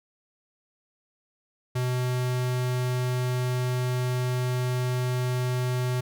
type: tone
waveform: square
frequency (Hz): 125.6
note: B2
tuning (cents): +30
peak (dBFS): -25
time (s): 1.75-6.01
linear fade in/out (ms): 10
effects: none